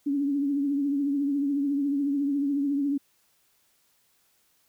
sine tone with vibrato, 282.1 Hz, C#4, 30 cents sharp, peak -23 dBFS, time 0.06-2.98 s, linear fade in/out 10 ms, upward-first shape triangle, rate 14 Hz, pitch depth 65 cents each way, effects white hiss -67 dBFS RMS until 4.68 s

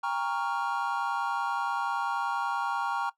triangle chord, G half-diminished seventh, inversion none, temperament equal with one note detuned, 801.9 / 932.3 / 1108.7 / 1396.9 Hz, G5 / Bb5 / Db6 / F6, +39 / 0 / 0 / 0 cents, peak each -32 / -30 / -32 / -33 dBFS, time 0.03-3.1 s, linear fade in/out 10 ms, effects noise-tail reverb RT60 0.1 s tail -18 dB re dry

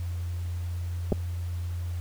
clicks, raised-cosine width 2 ms, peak -12 dBFS, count 2, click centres 1.121 / 1.126 s, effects added 87 Hz sine -29 dBFS peak until 2 s + pink hiss -51 dBFS RMS until 2 s

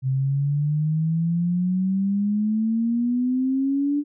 sine exponential sweep, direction up, 130 to 293.7 Hz, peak -19 dBFS, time 0.02-4.04 s, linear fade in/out 50 ms, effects none

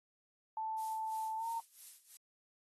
sine tone with pitch glide, 880 to 916.8 Hz, A5 to A#5, 0 to -29 cents, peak -36 dBFS, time 0.57-1.6 s, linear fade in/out 2 ms, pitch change +71 cents, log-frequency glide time 1.37-1.46 s
violet noise with tremolo, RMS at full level -48 dBFS, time 0.78-2.17 s, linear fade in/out 2 ms, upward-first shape sine, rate 3 Hz, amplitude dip 85%
effects AAC 32 kbps

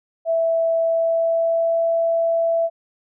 sine tone with pitch glide, 659.3 to 665 Hz, E5 to E5, 0 to +15 cents, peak -16 dBFS, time 0.25-2.7 s, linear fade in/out 50 ms, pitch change +15 cents, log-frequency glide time 0.8-1.81 s, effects none

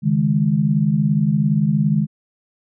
sine chord, C# suspended second, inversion none, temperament just, 138.59 / 155.92 / 207.9 Hz, C#3 / D#3 / G#3, 0 / +4 / +2 cents, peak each -22 / -17 / -18 dBFS, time 0.02-2.07 s, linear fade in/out 50 ms, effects none

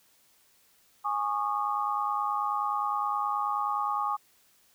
sine chord, Ab suspended fourth, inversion none, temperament equal with one note detuned, 830.6 / 1108.7 / 1218.2 Hz, Ab5 / Db6 / Eb6, 0 / 0 / -37 cents, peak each -31 dBFS, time 1.04-4.17 s, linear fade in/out 20 ms, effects white hiss -64 dBFS RMS until 4.74 s

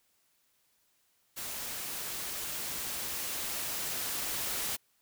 white noise with level ramp, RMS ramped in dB -39 to -34 dBFS, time 1.36-4.77 s, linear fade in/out 20 ms, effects white hiss -72 dBFS RMS until 5.01 s

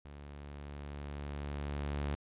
sawtooth tone with level ramp, 72 Hz, D2, 34 cents flat, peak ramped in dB -44 to -29 dBFS, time 0.05-2.15 s, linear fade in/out 0 ms, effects resampled to 8000 Hz

